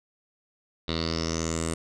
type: tone with low-pass filter sweep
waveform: 10% pulse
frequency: 81.9 Hz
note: E2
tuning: 11 cents flat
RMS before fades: -29 dBFS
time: 0.88-1.74 s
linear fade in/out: 5 ms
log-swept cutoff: 3900 to 8700 Hz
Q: 7.2
effects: none